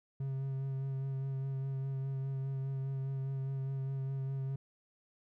triangle tone with vibrato, 134.9 Hz, C#3, 47 cents flat, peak -32 dBFS, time 0.2-4.56 s, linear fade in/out 5 ms, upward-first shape sine, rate 4.9 Hz, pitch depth 18 cents each way, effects none

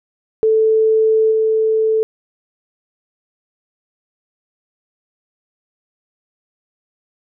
sine tone with level steps, 439.8 Hz, A4, 1 cent flat, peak -10 / -12 dBFS, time 0.43-2.03 s, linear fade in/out 0 ms, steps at 1.31 s, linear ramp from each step 10 ms, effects none

